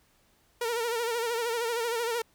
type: tone with vibrato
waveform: sawtooth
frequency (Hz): 466.2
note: A#4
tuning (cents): 0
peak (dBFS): -24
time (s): 0.61-2.22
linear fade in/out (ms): 5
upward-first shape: sine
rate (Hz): 13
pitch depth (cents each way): 68
effects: pink hiss -66 dBFS RMS until 2.34 s